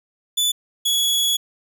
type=tone pair in turn; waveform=sawtooth; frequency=3481 / 3370 Hz; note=A7 / G#7; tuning=-19 / +25 cents; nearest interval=minor second; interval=56 cents; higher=first; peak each=-14 dBFS; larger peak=neither; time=0.37-0.52 / 0.85-1.37 s; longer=second; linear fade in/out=10 ms; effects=none